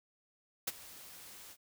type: noise with ADSR envelope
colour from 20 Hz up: white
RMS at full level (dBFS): -33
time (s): 0.67-1.57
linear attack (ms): 9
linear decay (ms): 28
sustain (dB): -19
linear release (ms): 58
effects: none